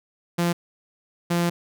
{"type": "tone pair in turn", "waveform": "sawtooth", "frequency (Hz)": [172.3, 172.3], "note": ["F3", "F3"], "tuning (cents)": [-23, -23], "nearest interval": "unison", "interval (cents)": 0, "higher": "neither", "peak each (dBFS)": -16, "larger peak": "neither", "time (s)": [[0.38, 0.53], [1.3, 1.5]], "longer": "second", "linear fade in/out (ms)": 10, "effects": []}